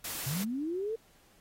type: noise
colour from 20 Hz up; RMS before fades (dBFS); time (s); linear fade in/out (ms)
white; -38; 0.04-0.44; 5
type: linear sweep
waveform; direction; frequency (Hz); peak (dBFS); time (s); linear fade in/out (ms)
sine; up; 123.47 to 460.5; -31; 0.26-0.96; 10
effects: pink hiss -64 dBFS RMS until 1.4 s + AAC 48 kbps